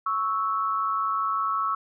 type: tone pair together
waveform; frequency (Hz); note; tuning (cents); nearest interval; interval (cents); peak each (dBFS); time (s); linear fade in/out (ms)
sine; 1108.7 / 1313.9; C#6 / E6; 0 / -6; minor third; 294; -26; 0.06-1.75; 5
effects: none